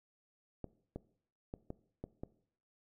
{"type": "clicks", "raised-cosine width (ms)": 2, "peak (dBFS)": -28, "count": 6, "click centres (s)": [0.643, 0.96, 1.539, 1.704, 2.04, 2.235], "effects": ["noise-tail reverb RT60 0.6 s tail -19 dB re dry"]}